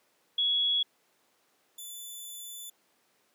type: tone pair in turn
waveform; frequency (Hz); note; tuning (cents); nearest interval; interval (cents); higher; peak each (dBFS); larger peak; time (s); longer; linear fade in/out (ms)
sine / 10% pulse; 3355 / 3498; G#7 / A7; +17 / -11; minor second; 72; second; -24 / -33; first; 0.38-0.83 / 1.78-2.7; second; 5
effects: pink hiss -69 dBFS RMS until 3.34 s + high-pass 300 Hz 12 dB/octave